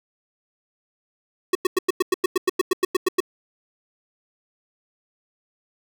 square tone bursts, 370 Hz, F#4, in tune, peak -16 dBFS, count 15, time 1.53-3.204 s, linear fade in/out 5 ms, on 22 ms, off 96 ms, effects none

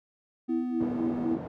triangle tone with pitch glide, 250.4 to 245.4 Hz, B3 to B3, +24 to -11 cents, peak -27 dBFS, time 0.48-1.36 s, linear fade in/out 20 ms, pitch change -35 cents, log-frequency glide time 0.61-0.94 s
sine tone with tremolo, 328 Hz, E4, 9 cents flat, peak -26 dBFS, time 0.49-1.38 s, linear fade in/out 5 ms, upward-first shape sine, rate 4 Hz, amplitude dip 95%
pink band-pass noise, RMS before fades -37 dBFS, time 0.8-1.48 s, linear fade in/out 10 ms, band 180 to 550 Hz, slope 12 dB/octave
effects none

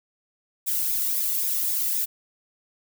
violet noise with flanger, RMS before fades -25 dBFS, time 0.66-2.06 s, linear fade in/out 20 ms, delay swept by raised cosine 0.67 to 1.28 ms, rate 3.8 Hz, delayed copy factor -0.55, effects none

